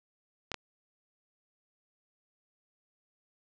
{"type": "clicks", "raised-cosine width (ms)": 0.2, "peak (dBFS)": -17, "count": 2, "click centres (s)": [0.517, 0.543], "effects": ["low-pass 6000 Hz 12 dB/octave"]}